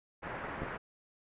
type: low-pass noise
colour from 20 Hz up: white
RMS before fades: -41 dBFS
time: 0.22-0.78 s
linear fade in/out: 20 ms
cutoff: 1800 Hz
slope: 24 dB/octave
type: clicks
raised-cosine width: 2 ms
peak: -23 dBFS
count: 2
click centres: 0.62 / 0.633 s
effects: resampled to 8000 Hz